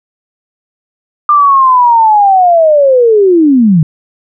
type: linear sweep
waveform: sine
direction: down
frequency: 1199 to 146.83 Hz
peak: -3 dBFS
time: 1.29-3.83 s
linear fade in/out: 2 ms
effects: none